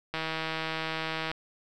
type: click train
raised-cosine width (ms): 0.3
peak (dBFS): -16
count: 189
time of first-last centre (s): 0.14-1.315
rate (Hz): 160
effects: none